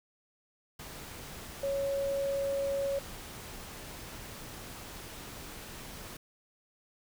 sine tone in noise, 554 Hz, C#5, 1 cent flat, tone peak -29 dBFS, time 1.63-2.99 s, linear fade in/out 5 ms, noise pink, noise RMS -45 dBFS, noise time 0.79-6.17 s, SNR +13 dB, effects none

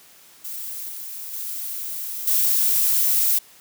violet noise with level steps, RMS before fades -32 / -34 / -30 / -19 dBFS, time 0.44-3.39 s, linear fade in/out 10 ms, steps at 0.89 / 1.33 / 2.27 s, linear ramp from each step 5 ms, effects white hiss -50 dBFS RMS until 3.6 s + high-pass 100 Hz 12 dB/octave

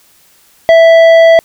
triangle tone with tanh clipping, 659.3 Hz, E5, in tune, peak -3 dBFS, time 0.69-1.39 s, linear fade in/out 0 ms, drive 14 dB, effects white hiss -47 dBFS RMS until 1.44 s

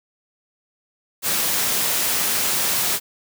white high-pass noise, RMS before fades -21 dBFS, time 1.22-3 s, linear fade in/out 50 ms, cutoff 100 Hz, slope 12 dB/octave, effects none

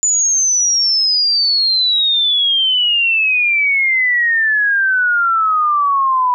sine exponential sweep, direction down, 7040 to 982 Hz, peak -11 dBFS, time 0.03-6.34 s, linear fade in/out 0 ms, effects none

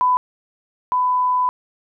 sine tone pair in turn, 1000 / 1000 Hz, B5 / B5, +21 / +21 cents, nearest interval unison, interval 0 cents, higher neither, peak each -13 / -15 dBFS, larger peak first, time 0.01-0.17 / 0.92-1.49 s, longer second, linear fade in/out 0 ms, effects none

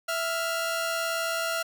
sawtooth tone pair together, 661 / 1400.6 Hz, E5 / F6, +5 / +5 cents, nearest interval octave + minor second, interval 1300 cents, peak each -26 dBFS, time 0.08-1.63 s, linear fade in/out 10 ms, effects none

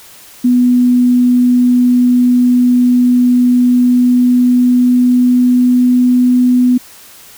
sine tone with pitch glide, 246.9 to 248.9 Hz, B3 to B3, 0 to +14 cents, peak -6 dBFS, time 0.44-6.78 s, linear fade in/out 10 ms, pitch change +14 cents, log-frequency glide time 3.62-6.4 s, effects white hiss -38 dBFS RMS until 7.37 s

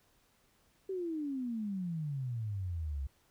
sine exponential sweep, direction down, 390.8 to 65.41 Hz, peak -34 dBFS, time 0.89-3.07 s, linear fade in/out 5 ms, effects pink hiss -70 dBFS RMS until 3.3 s

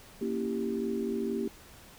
sine chord, A# diminished seventh, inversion none, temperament equal, 233.1 / 277.2 / 329.6 / 392 Hz, A#3 / C#4 / E4 / G4, 0 / 0 / 0 / 0 cents, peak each -33 / -38 / -38 / -33 dBFS, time 0.21-1.48 s, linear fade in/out 5 ms, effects pink hiss -53 dBFS RMS until 1.98 s

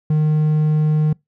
triangle tone, 153.4 Hz, D#3, 24 cents flat, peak -11 dBFS, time 0.1-1.13 s, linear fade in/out 5 ms, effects noise-tail reverb RT60 0.2 s tail -26 dB re dry

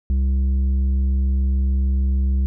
triangle tone with tanh clipping, 66.2 Hz, C2, 21 cents sharp, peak -17 dBFS, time 0.1-2.46 s, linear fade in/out 0 ms, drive 11 dB, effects none

